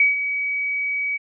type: tone with ADSR envelope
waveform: sine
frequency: 2270 Hz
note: C#7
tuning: 41 cents sharp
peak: -11 dBFS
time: 0-1.18 s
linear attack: 3 ms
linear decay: 150 ms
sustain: -10 dB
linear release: 22 ms
effects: none